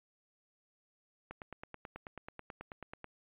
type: click train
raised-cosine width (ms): 0.5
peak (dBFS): -29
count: 17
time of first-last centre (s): 1.31-3.043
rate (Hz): 9.23
effects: resampled to 8000 Hz